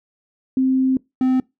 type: tone pair in turn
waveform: sine / triangle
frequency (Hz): 261.6 / 258.1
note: C4 / C4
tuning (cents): 0 / -23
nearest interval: unison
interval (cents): 23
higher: first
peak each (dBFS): -14 / -12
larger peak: second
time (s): 0.57-0.97 / 1.21-1.4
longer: first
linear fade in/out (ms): 2
effects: noise-tail reverb RT60 0.2 s tail -23 dB re dry